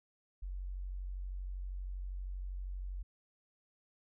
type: tone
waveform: sine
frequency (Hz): 46.31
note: F#1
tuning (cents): +2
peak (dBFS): -38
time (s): 0.42-3.03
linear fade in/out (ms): 10
effects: none